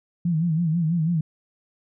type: tone with vibrato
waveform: sine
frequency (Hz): 164.9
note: E3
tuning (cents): +1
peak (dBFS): -19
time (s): 0.25-1.21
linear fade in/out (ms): 5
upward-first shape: sine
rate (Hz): 6.1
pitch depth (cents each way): 110
effects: none